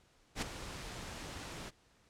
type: noise with ADSR envelope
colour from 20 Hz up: pink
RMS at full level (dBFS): -34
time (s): 0.35-1.71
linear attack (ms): 72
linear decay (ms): 8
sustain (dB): -11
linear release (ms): 30
effects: pink hiss -68 dBFS RMS until 2.09 s + low-pass 8000 Hz 12 dB/octave